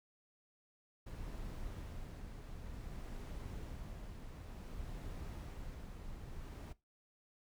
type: noise with tremolo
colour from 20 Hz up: brown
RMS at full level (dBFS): -45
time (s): 1.06-6.73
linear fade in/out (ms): 10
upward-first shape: sine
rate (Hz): 0.55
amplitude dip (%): 35
effects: noise-tail reverb RT60 0.2 s tail -18 dB re dry